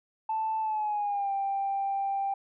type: tone with pitch glide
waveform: sine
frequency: 880 to 788.5 Hz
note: A5 to G5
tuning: 0 to +10 cents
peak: -26 dBFS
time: 0.29-2.34 s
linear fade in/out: 5 ms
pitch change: -190 cents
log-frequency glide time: 0.6-1.32 s
effects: tanh soft clip ceiling -22 dBFS